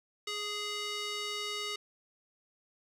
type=tone with band-pass filter; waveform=square; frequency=415.3 Hz; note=G#4; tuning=in tune; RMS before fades=-37 dBFS; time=0.27-1.76 s; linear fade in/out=5 ms; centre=3700 Hz; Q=1.2; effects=none